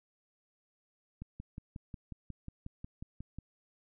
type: click train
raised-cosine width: 5 ms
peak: -30 dBFS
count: 13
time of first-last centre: 1.22-3.386 s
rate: 5.54 Hz
effects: none